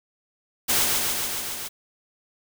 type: noise with echo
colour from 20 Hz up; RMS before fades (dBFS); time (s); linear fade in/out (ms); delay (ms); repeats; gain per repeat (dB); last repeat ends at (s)
white; -21; 0.68-0.85; 20; 140; 6; -2; 1.69
effects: none